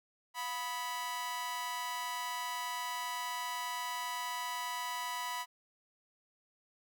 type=tone with amplitude modulation; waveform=sawtooth; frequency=985 Hz; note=B5; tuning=5 cents flat; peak=-29 dBFS; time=0.34-5.46 s; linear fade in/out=50 ms; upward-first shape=sine; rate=272 Hz; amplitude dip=75%; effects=none